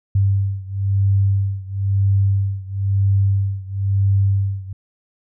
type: beating tone pair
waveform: sine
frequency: 98 / 99 Hz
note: G2 / G2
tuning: 0 / +18 cents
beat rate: 1 Hz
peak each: -17 / -19 dBFS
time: 0.15-4.73 s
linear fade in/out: 5 ms
effects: none